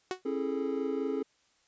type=tone with exponential decay; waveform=sawtooth; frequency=370 Hz; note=F#4; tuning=in tune; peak=-24 dBFS; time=0.11-0.22 s; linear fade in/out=1 ms; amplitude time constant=22 ms
type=chord; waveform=triangle; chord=A major seventh; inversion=first; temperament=equal with one note detuned; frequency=271 / 329.6 / 415.3 / 440 Hz; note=C#4 / E4 / G#4 / A4; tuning=-39 / 0 / 0 / 0 cents; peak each=-32 / -37 / -32 / -34 dBFS; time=0.25-1.23 s; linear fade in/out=10 ms
effects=white hiss -69 dBFS RMS until 1.67 s + resampled to 16000 Hz